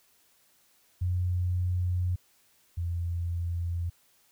sine tone pair in turn, 89.8 / 85.84 Hz, F2 / F2, +49 / -29 cents, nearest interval minor second, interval 78 cents, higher first, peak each -25 / -28 dBFS, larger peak first, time 1.01-2.16 / 2.77-3.9 s, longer first, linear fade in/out 10 ms, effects white hiss -65 dBFS RMS until 4.31 s

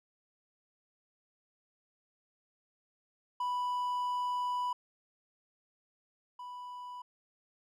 triangle tone pair in turn, 987.8 / 987.8 Hz, B5 / B5, 0 / 0 cents, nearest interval unison, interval 0 cents, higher neither, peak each -29 / -40 dBFS, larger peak first, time 3.4-4.73 / 6.39-7.02 s, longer first, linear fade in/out 5 ms, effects none

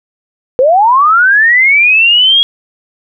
sine linear sweep, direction up, 485.7 to 3322 Hz, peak -4 dBFS, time 0.59-2.43 s, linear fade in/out 0 ms, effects none

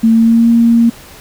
sine tone with pitch glide, 225.8 to 232.4 Hz, A3 to A#3, +45 to -5 cents, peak -5 dBFS, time 0.03-0.9 s, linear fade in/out 10 ms, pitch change +50 cents, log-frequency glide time 0.14-0.48 s, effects pink hiss -36 dBFS RMS until 1.2 s

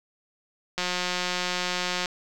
click train, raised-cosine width 0.2 ms, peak -10 dBFS, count 231, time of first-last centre 0.78-2.058 s, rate 180 Hz, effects none

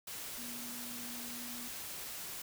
sine tone in noise, 240.9 Hz, B3, 43 cents flat, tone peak -48 dBFS, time 0.38-1.68 s, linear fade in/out 5 ms, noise white, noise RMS -44 dBFS, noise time 0.07-2.42 s, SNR -7 dB, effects none

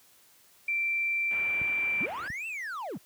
sine tone, 2349 Hz, D7, in tune, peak -26 dBFS, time 0.68-2.06 s, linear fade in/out 5 ms
white low-pass noise, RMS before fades -45 dBFS, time 1.31-2.28 s, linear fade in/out 2 ms, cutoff 2800 Hz, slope 48 dB/octave
clicks, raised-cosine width 5 ms, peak -28 dBFS, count 2, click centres 1.616 / 2.302 s
triangle linear two-way sweep, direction up then down, 115.2 to 2733 to 115.2 Hz, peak -32 dBFS, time 2-2.98 s, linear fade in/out 10 ms, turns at 2.47 s
effects white hiss -60 dBFS RMS until 3.05 s + high-pass 60 Hz 12 dB/octave

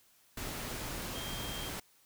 sine tone in noise, 3200 Hz, G7, 35 cents sharp, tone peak -44 dBFS, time 1.15-1.69 s, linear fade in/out 5 ms, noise pink, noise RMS -40 dBFS, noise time 0.37-1.8 s, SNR -7 dB, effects white hiss -66 dBFS RMS until 2.05 s

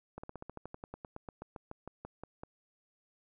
slowing click train, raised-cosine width 1 ms, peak -29 dBFS, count 21, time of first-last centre 0.18-2.435 s, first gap 55 ms, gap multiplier 1.07, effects none

